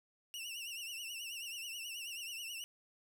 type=tone with vibrato; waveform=sawtooth; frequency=2789 Hz; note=F7; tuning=3 cents flat; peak=-39 dBFS; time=0.34-2.64 s; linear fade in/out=0 ms; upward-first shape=triangle; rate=9.3 Hz; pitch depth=120 cents each way; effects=none